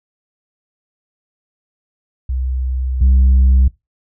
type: tone pair in turn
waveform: sine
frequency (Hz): 64.1 / 64.88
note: C2 / C2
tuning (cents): -35 / -14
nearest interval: unison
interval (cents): 21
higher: second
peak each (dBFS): -16 / -5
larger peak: second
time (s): 2.29-3.01 / 3.01-3.68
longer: first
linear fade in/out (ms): 5
effects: noise-tail reverb RT60 0.2 s tail -23 dB re dry + tanh soft clip ceiling -6 dBFS